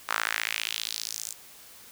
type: tone with high-pass filter sweep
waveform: sawtooth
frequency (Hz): 55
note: A1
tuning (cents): 0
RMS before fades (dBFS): -32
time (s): 0.08-1.34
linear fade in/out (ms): 20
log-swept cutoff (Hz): 1200 to 7600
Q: 2.3
effects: white hiss -50 dBFS RMS until 1.91 s